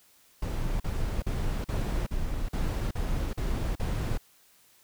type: noise bursts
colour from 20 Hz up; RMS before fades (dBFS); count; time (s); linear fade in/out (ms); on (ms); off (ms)
brown; -29; 9; 0.42-4.176; 5; 380; 42
effects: white hiss -61 dBFS RMS until 4.83 s